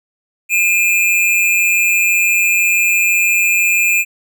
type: tone pair together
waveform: square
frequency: 2413 / 2599 Hz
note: D7 / E7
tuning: +46 / -25 cents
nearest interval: minor second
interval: 129 cents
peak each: -13 / -17 dBFS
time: 0.49-4.05 s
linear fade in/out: 50 ms
effects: none